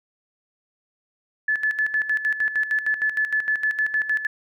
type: tone with tremolo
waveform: sine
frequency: 1730 Hz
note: A6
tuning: 30 cents flat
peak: -18 dBFS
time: 1.48-4.27 s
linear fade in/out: 5 ms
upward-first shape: square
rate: 6.5 Hz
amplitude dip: 70%
effects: none